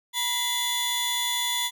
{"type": "tone cluster", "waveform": "sawtooth", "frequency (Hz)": [965, 2041, 3456], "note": ["B5", "C7", "A7"], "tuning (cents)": [-40, -44, -32], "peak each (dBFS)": [-28, -29, -23], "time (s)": [0.13, 1.71], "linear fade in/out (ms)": 50, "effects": []}